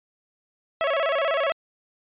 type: tone with vibrato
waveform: sawtooth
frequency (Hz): 603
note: D5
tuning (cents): +46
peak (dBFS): -17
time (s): 0.81-1.52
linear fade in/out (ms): 0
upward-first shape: square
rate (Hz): 16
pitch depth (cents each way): 140
effects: resampled to 8000 Hz